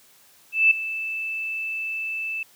sine tone with ADSR envelope, 2637 Hz, E7, in tune, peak -11 dBFS, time 0.52-2.43 s, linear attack 190 ms, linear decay 6 ms, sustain -15 dB, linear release 3 ms, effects white hiss -55 dBFS RMS until 2.55 s + high-pass 80 Hz 12 dB/octave

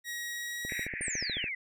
sawtooth tone with pitch glide, 1900 to 1913.2 Hz, A#6 to A#6, +33 to +44 cents, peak -32 dBFS, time 0.04-0.88 s, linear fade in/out 50 ms, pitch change +11 cents, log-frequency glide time 0.28-0.74 s
click train, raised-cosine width 2 ms, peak -27 dBFS, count 12, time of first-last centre 0.65-1.441 s, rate 13.9 Hz
pink band-pass noise, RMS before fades -39 dBFS, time 0.69-1.49 s, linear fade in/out 5 ms, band 1700 to 2400 Hz, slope 96 dB/octave
sine exponential sweep, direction down, 9520 to 1965 Hz, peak -33 dBFS, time 1.01-1.55 s, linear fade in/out 5 ms
effects none

